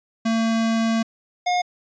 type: tone pair in turn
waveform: square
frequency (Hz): 226 / 717.5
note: A3 / F5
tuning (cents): +47 / +47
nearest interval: octave + minor sixth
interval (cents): 2000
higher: second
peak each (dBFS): -19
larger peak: neither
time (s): 0.25-1.03 / 1.46-1.62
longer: first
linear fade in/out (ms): 10
effects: resampled to 16000 Hz